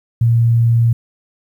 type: tone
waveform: sine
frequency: 116.54 Hz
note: A#2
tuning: in tune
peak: -9 dBFS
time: 0.21-0.93 s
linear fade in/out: 5 ms
effects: 8-bit